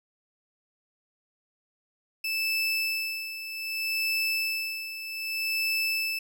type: tone with tremolo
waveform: 30% pulse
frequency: 2632 Hz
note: E7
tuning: 3 cents flat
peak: -22 dBFS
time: 2.24-6.19 s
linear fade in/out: 5 ms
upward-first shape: sine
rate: 0.64 Hz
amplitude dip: 70%
effects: none